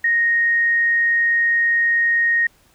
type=tone; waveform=sine; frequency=1864.7 Hz; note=A#6; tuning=in tune; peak=-14 dBFS; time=0.04-2.47 s; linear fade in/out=5 ms; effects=pink hiss -56 dBFS RMS until 2.74 s